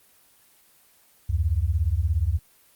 sine beating tone pair, 71.8 / 88.8 Hz, D2 / F2, -39 / +29 cents, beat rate 17 Hz, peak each -23 dBFS, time 1.29-2.39 s, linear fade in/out 10 ms, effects white hiss -58 dBFS RMS until 2.75 s + Opus 24 kbps

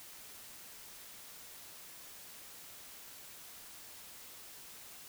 silence, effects white hiss -52 dBFS RMS until 5.08 s

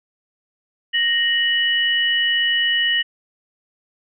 sine tone pair together, 1864.7 / 2949 Hz, A#6 / F#7, 0 / -6 cents, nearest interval minor sixth, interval 794 cents, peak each -19 / -18 dBFS, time 0.93-3.03 s, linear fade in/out 20 ms, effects none

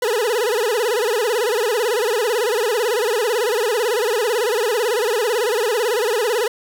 40% pulse tone with vibrato, 454.5 Hz, A#4, 44 cents flat, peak -16 dBFS, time 0.02-6.48 s, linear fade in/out 5 ms, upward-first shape sine, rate 18 Hz, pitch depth 180 cents each way, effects none

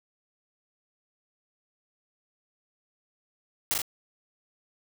white noise with echo, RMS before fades -26 dBFS, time 3.71-3.74 s, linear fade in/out 0 ms, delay 39 ms, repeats 2, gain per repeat -2 dB, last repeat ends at 3.818 s, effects none

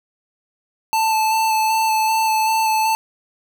square tone with vibrato, 880 Hz, A5, in tune, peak -16 dBFS, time 0.93-2.95 s, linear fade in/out 0 ms, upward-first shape square, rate 2.6 Hz, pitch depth 12 cents each way, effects none

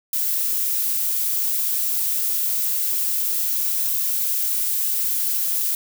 violet noise, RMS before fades -22 dBFS, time 0.13-5.75 s, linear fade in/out 2 ms, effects none

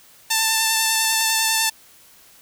5% pulse tone with vibrato, 889 Hz, A5, 18 cents sharp, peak -5 dBFS, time 0.3-1.7 s, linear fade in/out 10 ms, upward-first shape sine, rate 10 Hz, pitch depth 15 cents each way, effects white hiss -50 dBFS RMS until 2.41 s

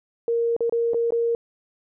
sine tone with dropouts, 466.2 Hz, A#4, in tune, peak -19 dBFS, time 0.28-1.35 s, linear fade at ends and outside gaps 1 ms, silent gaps 0.565-0.606 / 0.696-0.724 / 0.935-0.944 / 1.106-1.122 s, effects none

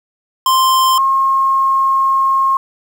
square / sine tone pair in turn, 1046.5 / 1075.9 Hz, C6 / C6, 0 / +48 cents, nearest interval unison, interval 48 cents, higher second, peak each -10 dBFS, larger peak neither, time 0.46-0.98 / 0.98-2.57 s, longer second, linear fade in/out 2 ms, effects 7-bit

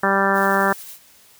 harmonic tone, 196 Hz, G3, in tune, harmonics 1 / 2 / 3 / 4 / 5 / 6 / 7 / 8 / 9, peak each -24 / -24 / -24 / -24 / -24 / -24 / -24 / -24 / -24 dBFS, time 0.03-0.73 s, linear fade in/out 5 ms
blue noise with tremolo, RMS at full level -36 dBFS, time 0.33-0.99 s, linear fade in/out 50 ms, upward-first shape triangle, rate 11 Hz, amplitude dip 35%
effects white hiss -51 dBFS RMS until 1.39 s

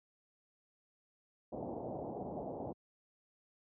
white low-pass noise, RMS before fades -42 dBFS, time 1.52-2.73 s, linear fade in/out 10 ms, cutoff 790 Hz, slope 48 dB/octave, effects high-pass 100 Hz 12 dB/octave

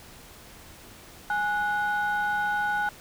sine tone pair together, 830 / 1470.8 Hz, G#5 / F#6, -1 / -11 cents, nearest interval minor seventh, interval 990 cents, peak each -25 / -25 dBFS, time 1.3-2.89 s, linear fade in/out 2 ms, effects tanh soft clip ceiling -20 dBFS + pink hiss -48 dBFS RMS until 3 s

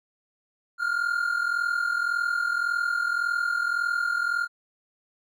triangle tone pair together, 1396.9 / 1438.7 Hz, F6 / F#6, 0 / -49 cents, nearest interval minor second, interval 51 cents, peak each -23 / -27 dBFS, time 0.78-4.48 s, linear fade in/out 50 ms, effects none

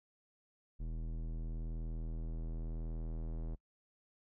square tone with low-pass filter sweep, 40.45 Hz, E1, 32 cents flat, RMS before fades -40 dBFS, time 0.79-3.56 s, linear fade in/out 20 ms, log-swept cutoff 260 to 520 Hz, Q 0.73, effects noise-tail reverb RT60 0.1 s tail -25 dB re dry

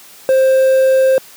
triangle tone with quantisation, 527 Hz, C5, 12 cents sharp, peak -6 dBFS, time 0.29-1.18 s, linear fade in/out 0 ms, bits 5, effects white hiss -40 dBFS RMS until 1.36 s + high-pass 150 Hz 12 dB/octave

